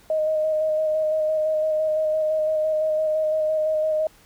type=tone with vibrato; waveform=sine; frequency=622.3 Hz; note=D#5; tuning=in tune; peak=-19 dBFS; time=0.1-4.07 s; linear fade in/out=2 ms; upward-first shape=square; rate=5.9 Hz; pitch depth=15 cents each way; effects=pink hiss -54 dBFS RMS until 4.25 s